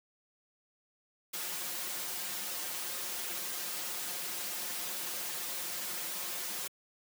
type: noise with comb filter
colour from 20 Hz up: white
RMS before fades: -38 dBFS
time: 1.33-6.68 s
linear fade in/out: 10 ms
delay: 5.6 ms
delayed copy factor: +1
effects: high-pass 200 Hz 12 dB/octave